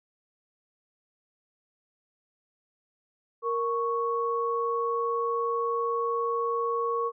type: tone pair together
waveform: sine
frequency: 466.2 / 1108.8 Hz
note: A#4 / C#6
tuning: 0 / 0 cents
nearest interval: octave + minor third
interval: 1500 cents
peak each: -28 dBFS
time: 3.42-7.12 s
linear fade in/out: 50 ms
effects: none